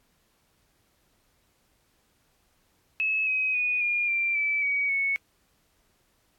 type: tone with pitch steps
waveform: sine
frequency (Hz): 2588 / 2530 / 2474 / 2419 / 2365 / 2312 / 2261 / 2210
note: E7 / D#7 / D#7 / D#7 / D7 / D7 / C#7 / C#7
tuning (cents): -32 / +28 / -10 / -49 / +12 / -28 / +34 / -6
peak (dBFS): -23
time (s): 3-5.16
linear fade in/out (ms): 0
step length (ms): 270
effects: pink hiss -68 dBFS RMS until 6.38 s + AAC 64 kbps